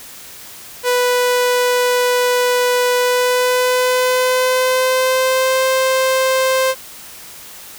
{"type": "tone with pitch glide", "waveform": "sawtooth", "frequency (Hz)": [493.9, 523.3], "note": ["B4", "C5"], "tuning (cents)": [0, 0], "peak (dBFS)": -9, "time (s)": [0.83, 6.75], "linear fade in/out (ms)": 50, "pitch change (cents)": 100, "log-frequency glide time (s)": [2.97, 5.66], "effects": ["white hiss -36 dBFS RMS until 7.78 s"]}